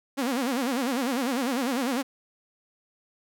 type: tone with vibrato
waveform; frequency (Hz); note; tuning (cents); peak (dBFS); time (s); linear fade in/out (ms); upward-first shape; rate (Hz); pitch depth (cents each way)
sawtooth; 255.9; C4; -38; -21; 0.17-2.03; 20; sine; 10; 170
effects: none